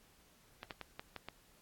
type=clicks; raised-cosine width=0.3 ms; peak=-27 dBFS; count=6; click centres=0.631 / 0.708 / 0.813 / 0.995 / 1.163 / 1.286 s; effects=pink hiss -66 dBFS RMS until 1.61 s + AAC 64 kbps